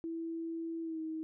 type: tone with pitch glide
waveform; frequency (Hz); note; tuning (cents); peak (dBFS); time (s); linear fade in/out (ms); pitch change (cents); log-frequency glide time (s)
sine; 329.6 to 317.8; E4 to D#4; 0 to +37; -36; 0.04-1.23; 0; -63; 0.82-1
effects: none